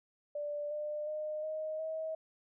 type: tone with pitch steps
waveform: sine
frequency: 587.3 / 599.3 / 611.5 / 624 / 636.8 Hz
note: D5 / D5 / D#5 / D#5 / D#5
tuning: 0 / +35 / -30 / +5 / +40 cents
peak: -35 dBFS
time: 0.35-2.15 s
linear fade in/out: 5 ms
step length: 360 ms
effects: none